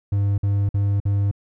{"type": "tone bursts", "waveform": "triangle", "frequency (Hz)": 100.4, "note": "G2", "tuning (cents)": 42, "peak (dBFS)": -15, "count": 4, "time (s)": [0.12, 1.313], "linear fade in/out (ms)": 5, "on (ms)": 260, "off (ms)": 51, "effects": []}